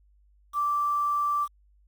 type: tone with quantisation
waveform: sine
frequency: 1169 Hz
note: D6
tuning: 8 cents flat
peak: -23 dBFS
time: 0.53-1.48 s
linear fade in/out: 50 ms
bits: 8
effects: added 50 Hz sine -58 dBFS peak until 1.87 s